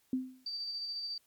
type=tone with exponential decay; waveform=sine; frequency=257.8 Hz; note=C4; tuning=26 cents flat; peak=-26 dBFS; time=0.13-0.45 s; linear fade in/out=2 ms; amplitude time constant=69 ms
type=tone with tremolo; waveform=sine; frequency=4641 Hz; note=D8; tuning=21 cents flat; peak=-35 dBFS; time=0.46-1.18 s; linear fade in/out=5 ms; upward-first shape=square; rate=14 Hz; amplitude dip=25%
effects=white hiss -71 dBFS RMS until 1.26 s + MP3 96 kbps